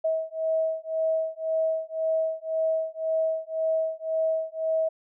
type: beating tone pair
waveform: sine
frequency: 641 / 642.9 Hz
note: E5 / E5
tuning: -49 / -43 cents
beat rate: 1.9 Hz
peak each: -27 dBFS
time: 0.04-4.89 s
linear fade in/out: 10 ms
effects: none